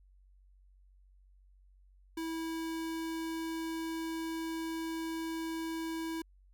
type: tone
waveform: square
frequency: 325.9 Hz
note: E4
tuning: 20 cents flat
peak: -36 dBFS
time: 2.17-6.22 s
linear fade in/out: 5 ms
effects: added 47 Hz sine -59 dBFS peak until 6.53 s